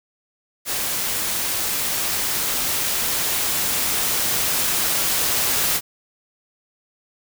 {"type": "noise with level ramp", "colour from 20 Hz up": "white", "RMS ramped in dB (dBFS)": [-24, -20], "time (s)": [0.65, 5.81], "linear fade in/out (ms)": 50, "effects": []}